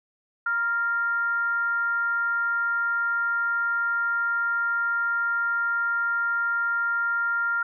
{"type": "tone with frequency modulation", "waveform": "sine", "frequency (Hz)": 1396.9, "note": "F6", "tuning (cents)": 0, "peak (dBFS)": -22, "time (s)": [0.46, 7.63], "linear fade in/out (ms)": 5, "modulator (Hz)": 444, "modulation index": 0.28, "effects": []}